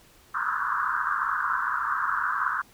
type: band-pass noise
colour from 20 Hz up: white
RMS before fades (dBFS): -27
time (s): 0.34-2.62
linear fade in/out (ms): 10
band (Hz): 990 to 1600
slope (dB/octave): 96
effects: pink hiss -56 dBFS RMS until 2.73 s